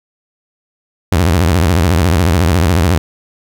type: tone with vibrato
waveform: sawtooth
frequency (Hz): 85.6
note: F2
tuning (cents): -34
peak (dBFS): -5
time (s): 1.12-2.98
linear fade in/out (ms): 0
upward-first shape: sine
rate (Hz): 14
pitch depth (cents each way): 240
effects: none